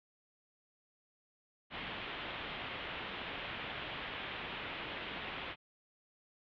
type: low-pass noise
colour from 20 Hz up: white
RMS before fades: -43 dBFS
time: 1.7-5.56 s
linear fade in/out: 50 ms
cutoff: 3400 Hz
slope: 48 dB/octave
effects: none